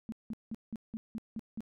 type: tone bursts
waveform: sine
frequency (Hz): 222.6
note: A3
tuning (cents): +20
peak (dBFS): -35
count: 8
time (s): 0.09-1.606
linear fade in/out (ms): 0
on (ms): 32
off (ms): 180
effects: none